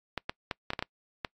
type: clicks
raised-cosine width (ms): 0.3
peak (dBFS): -15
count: 8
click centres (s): 0.177 / 0.295 / 0.512 / 0.704 / 0.734 / 0.792 / 0.825 / 1.248
effects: noise-tail reverb RT60 0.1 s tail -25 dB re dry + AAC 64 kbps